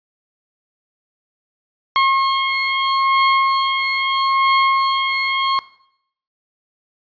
sawtooth beating tone pair, 1078 / 1078.77 Hz, C#6 / C#6, -49 / -47 cents, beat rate 0.77 Hz, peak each -17 / -12 dBFS, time 1.96-5.59 s, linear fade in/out 0 ms, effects noise-tail reverb RT60 0.7 s tail -18 dB re dry + resampled to 11025 Hz

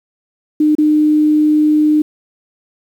sine tone with dropouts, 303.7 Hz, D#4, 42 cents flat, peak -8 dBFS, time 0.6-2.02 s, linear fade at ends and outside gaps 5 ms, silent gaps 0.752-0.783 s, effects 7-bit

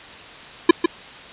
square tone with echo, 340 Hz, F4, 46 cents flat, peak -6 dBFS, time 0.69-0.71 s, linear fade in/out 5 ms, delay 150 ms, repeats 1, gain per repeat -7 dB, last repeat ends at 0.86 s, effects white hiss -39 dBFS RMS until 1.32 s + resampled to 8000 Hz

